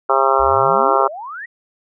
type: harmonic tone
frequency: 134.9 Hz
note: C#3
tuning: 47 cents flat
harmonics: 3 / 4 / 5 / 6 / 7 / 8 / 9 / 10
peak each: -20 / -20 / -20 / -20 / -20 / -20 / -20 / -20 dBFS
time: 0.09-1.08 s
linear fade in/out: 10 ms
type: exponential sweep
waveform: sine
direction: up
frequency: 57.4 to 1975.5 Hz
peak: -27 dBFS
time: 0.39-1.46 s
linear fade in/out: 10 ms
effects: none